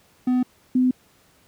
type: tone pair in turn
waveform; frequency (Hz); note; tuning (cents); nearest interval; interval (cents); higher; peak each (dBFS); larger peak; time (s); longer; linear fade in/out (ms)
triangle / sine; 251.3 / 253.8; B3 / B3; +30 / +47; unison; 17; second; -15; neither; 0.27-0.43 / 0.75-0.91; neither; 5
effects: pink hiss -58 dBFS RMS until 1.47 s + high-pass 60 Hz 12 dB/octave

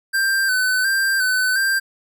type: tone with vibrato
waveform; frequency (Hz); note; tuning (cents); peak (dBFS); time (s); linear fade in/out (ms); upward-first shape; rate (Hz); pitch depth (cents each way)
square; 1545; G6; -26; -17; 0.13-1.8; 20; square; 1.4; 39
effects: none

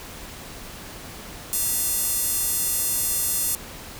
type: tone with high-pass filter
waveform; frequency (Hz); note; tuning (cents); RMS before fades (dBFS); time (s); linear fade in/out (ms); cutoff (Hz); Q
square; 392; G4; 0; -24; 1.53-3.55; 0; 9200; 1.2
effects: pink hiss -39 dBFS RMS until 3.99 s

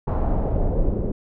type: noise with low-pass filter sweep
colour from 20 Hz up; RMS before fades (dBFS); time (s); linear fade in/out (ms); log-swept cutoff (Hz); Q
brown; -21; 0.07-1.12; 10; 940 to 420; 2.1
effects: none

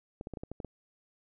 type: clicks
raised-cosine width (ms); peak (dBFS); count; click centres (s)
2; -26; 8; 0.211 / 0.271 / 0.337 / 0.372 / 0.435 / 0.516 / 0.602 / 0.647
effects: none

